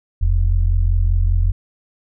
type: tone pair together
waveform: sine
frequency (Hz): 40.69 / 85.8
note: E1 / F2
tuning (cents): -22 / -30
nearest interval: octave + minor second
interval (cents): 1292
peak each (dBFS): -14 / -17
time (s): 0.21-1.52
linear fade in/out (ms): 10
effects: none